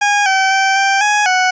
20% pulse tone with pitch steps, 819 / 768 / 775 / 784 / 834 / 740 Hz, G#5 / G5 / G5 / G5 / G#5 / F#5, -24 / -36 / -20 / 0 / +7 / 0 cents, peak -6 dBFS, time 0.01-1.51 s, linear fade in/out 10 ms, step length 250 ms, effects resampled to 16000 Hz + 8-bit

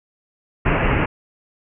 pink low-pass noise, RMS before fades -18 dBFS, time 0.65-1.06 s, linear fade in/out 10 ms, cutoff 2800 Hz, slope 96 dB/octave, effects none

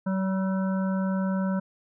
harmonic tone with a mistuned harmonic, 190 Hz, F#3, 46 cents sharp, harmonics 1 / 3 / 5 / 7 / 8, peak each -24 / -34 / -38 / -41 / -42 dBFS, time 0.06-1.6 s, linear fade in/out 10 ms, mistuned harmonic 5, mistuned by +30 cents, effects none

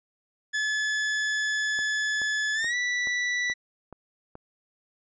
40% pulse tone with pitch glide, 1719 to 1963.2 Hz, A6 to B6, -41 to -11 cents, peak -24 dBFS, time 0.53-3.54 s, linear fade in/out 20 ms, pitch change +230 cents, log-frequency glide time 2.54-2.75 s
click train, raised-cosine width 1 ms, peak -28 dBFS, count 7, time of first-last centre 1.79-4.354 s, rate 2.34 Hz
effects resampled to 16000 Hz

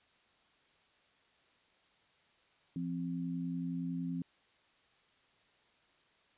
sine tone pair together, 171.16 / 261.8 Hz, F3 / C4, -35 / +1 cents, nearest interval perfect fifth, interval 736 cents, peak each -37 / -38 dBFS, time 2.76-4.22 s, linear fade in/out 2 ms, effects white hiss -69 dBFS RMS until 6.37 s + resampled to 8000 Hz

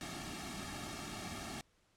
pink noise with comb filter, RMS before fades -44 dBFS, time 0.01-1.61 s, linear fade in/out 0 ms, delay 2 ms, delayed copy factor -0.85, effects pink hiss -73 dBFS RMS until 1.96 s + low-pass 9000 Hz 12 dB/octave

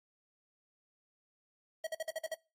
square tone bursts, 641 Hz, E5, 49 cents flat, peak -35 dBFS, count 7, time 1.84-2.344 s, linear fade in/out 5 ms, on 30 ms, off 49 ms, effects noise-tail reverb RT60 0.3 s tail -23 dB re dry + AAC 48 kbps

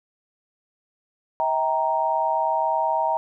sine chord, E diminished, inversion none, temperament equal with one note detuned, 642.3 / 784 / 932.3 Hz, E5 / G5 / Bb5, -45 / 0 / 0 cents, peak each -25 / -26 / -22 dBFS, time 1.4-3.17 s, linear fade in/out 0 ms, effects none

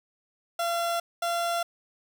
30% pulse tone pair in turn, 683 / 685.5 Hz, F5 / F5, -39 / -32 cents, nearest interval unison, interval 7 cents, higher second, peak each -23 dBFS, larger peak neither, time 0.59-1 / 1.22-1.63 s, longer neither, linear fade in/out 5 ms, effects none

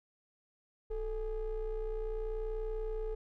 triangle ring-modulated tone, 203.7 Hz, G#3, 33 cents flat, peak -29 dBFS, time 0.9-3.15 s, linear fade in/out 10 ms, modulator 234 Hz, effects none

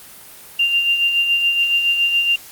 sine tone with tremolo, 2787 Hz, F7, 4 cents flat, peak -12 dBFS, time 0.59-2.36 s, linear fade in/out 5 ms, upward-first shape sine, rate 7.1 Hz, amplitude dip 45%, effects white hiss -40 dBFS RMS until 2.51 s + Opus 32 kbps

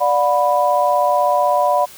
sine chord, B minor, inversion first, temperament equal with one note detuned, 587.3 / 723.5 / 987.8 Hz, D5 / F#5 / B5, 0 / -39 / 0 cents, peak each -17 dBFS, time 0-1.86 s, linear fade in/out 20 ms, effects white hiss -40 dBFS RMS until 1.97 s

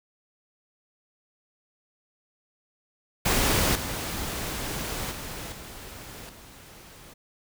pink noise with level steps, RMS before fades -23 / -32 / -37 / -42 / -48 dBFS, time 3.25-7.14 s, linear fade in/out 10 ms, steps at 3.75 / 5.11 / 5.52 / 6.29 s, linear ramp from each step 5 ms, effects none

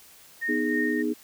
sine tone with tremolo, 1847 Hz, A#6, 16 cents flat, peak -25 dBFS, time 0.41-1.03 s, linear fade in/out 20 ms, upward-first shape triangle, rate 3.2 Hz, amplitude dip 55%
sine chord, G# minor, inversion first, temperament equal, 246.9 / 311.1 / 415.3 Hz, B3 / D#4 / G#4, 0 / 0 / 0 cents, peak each -28 / -27 / -30 dBFS, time 0.48-1.14 s, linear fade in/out 20 ms
effects white hiss -52 dBFS RMS until 1.23 s

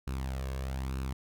sawtooth tone with flanger, 66 Hz, C2, 16 cents sharp, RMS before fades -35 dBFS, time 0.07-1.13 s, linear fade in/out 5 ms, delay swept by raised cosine 0.74 to 1.84 ms, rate 1.1 Hz, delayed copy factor +0.55, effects none

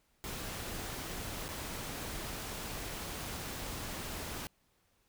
pink noise with dropouts, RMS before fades -41 dBFS, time 0.24-4.47 s, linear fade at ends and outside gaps 0 ms, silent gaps 1.482-1.488 s, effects pink hiss -73 dBFS RMS until 5.08 s

